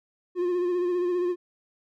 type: tone with vibrato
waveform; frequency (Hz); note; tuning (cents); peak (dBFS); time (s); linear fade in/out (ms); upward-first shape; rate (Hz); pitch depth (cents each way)
triangle; 355.7; F4; +32; -21; 0.35-1.36; 50; sine; 15; 37
effects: none